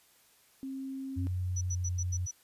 sine tone, 267.6 Hz, C4, 39 cents sharp, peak -36 dBFS, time 0.63-1.27 s, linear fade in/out 0 ms
sine tone with pitch glide, 91.1 to 89.9 Hz, F#2 to F#2, -26 to -49 cents, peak -30 dBFS, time 1.16-2.27 s, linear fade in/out 20 ms, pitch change -23 cents, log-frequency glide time 1.38-1.93 s
sine tone bursts, 5920 Hz, F#8, in tune, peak -35 dBFS, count 6, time 1.56-2.313 s, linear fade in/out 10 ms, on 53 ms, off 87 ms
effects white hiss -64 dBFS RMS until 2.43 s + resampled to 32000 Hz

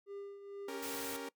triangle tone with tremolo, 400.4 Hz, G4, 37 cents sharp, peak -40 dBFS, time 0.06-0.81 s, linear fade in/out 50 ms, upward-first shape triangle, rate 2.2 Hz, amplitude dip 65%
sawtooth chord, G diminished, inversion second, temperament equal, 277.2 / 392 / 466.2 Hz, Db4 / G4 / Bb4, 0 / 0 / 0 cents, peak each -41 / -45 / -40 dBFS, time 0.68-1.29 s, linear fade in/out 5 ms
white noise, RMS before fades -44 dBFS, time 0.82-1.17 s, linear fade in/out 10 ms
effects noise-tail reverb RT60 0.1 s tail -21 dB re dry

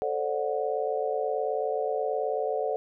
sine chord, D dominant seventh, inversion second, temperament just, 440.5 / 528.6 / 587.3 / 734.2 Hz, A4 / C5 / D5 / F#5, +2 / +18 / 0 / -14 cents, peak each -30 / -32 / -32 / -32 dBFS, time 0.02-2.76 s, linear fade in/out 0 ms, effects none

